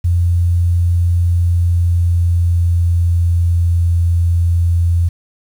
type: tone with pitch glide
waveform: sine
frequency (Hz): 86.8 to 85.6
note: F2 to F2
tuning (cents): -10 to -34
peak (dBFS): -10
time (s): 0.04-5.09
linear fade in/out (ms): 10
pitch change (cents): -24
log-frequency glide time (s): 1.31-3.88
effects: 7-bit